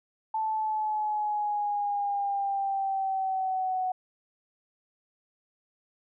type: exponential sweep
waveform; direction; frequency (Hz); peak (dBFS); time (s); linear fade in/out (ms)
sine; down; 880 to 740; -26; 0.34-3.92; 5
effects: none